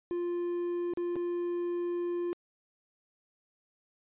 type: tone with dropouts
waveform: triangle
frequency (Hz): 349.2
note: F4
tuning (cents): 0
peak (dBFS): -28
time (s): 0.11-2.33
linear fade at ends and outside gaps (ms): 0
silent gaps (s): 0.936-0.973 / 1.157-1.164
effects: resampled to 8000 Hz